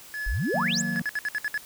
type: tone with tremolo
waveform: triangle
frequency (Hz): 1709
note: G#6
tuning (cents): +49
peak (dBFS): -27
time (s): 0.14-0.97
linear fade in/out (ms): 0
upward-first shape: triangle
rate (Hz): 3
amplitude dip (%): 65
type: exponential sweep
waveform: sine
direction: up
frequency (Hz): 35 to 8372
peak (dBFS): -24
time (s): 0.26-0.82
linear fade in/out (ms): 10
type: chord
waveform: triangle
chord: D# minor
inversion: none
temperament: equal with one note detuned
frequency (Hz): 159.38 / 185 / 233.1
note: D#3 / F#3 / A#3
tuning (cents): +42 / 0 / 0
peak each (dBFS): -32 / -29 / -29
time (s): 0.54-1.02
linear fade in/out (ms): 5
type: tone bursts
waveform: triangle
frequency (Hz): 1704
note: G#6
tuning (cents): +44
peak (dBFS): -23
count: 7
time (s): 0.96-1.577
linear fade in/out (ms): 0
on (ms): 35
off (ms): 62
effects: white hiss -47 dBFS RMS until 1.65 s